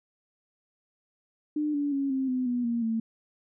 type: tone with pitch steps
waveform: sine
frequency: 300 / 287.9 / 276.4 / 265.3 / 254.6 / 244.4 / 234.6 / 225.1 Hz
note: D4 / D4 / C#4 / C4 / C4 / B3 / A#3 / A3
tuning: +37 / -34 / -5 / +24 / -47 / -18 / +11 / +40 cents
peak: -25 dBFS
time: 1.56-3 s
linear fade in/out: 5 ms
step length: 180 ms
effects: none